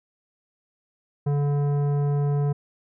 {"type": "tone with tanh clipping", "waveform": "sine", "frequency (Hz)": 143.9, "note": "D3", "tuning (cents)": -35, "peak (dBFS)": -22, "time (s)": [1.26, 2.53], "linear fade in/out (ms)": 10, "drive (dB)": 13, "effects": []}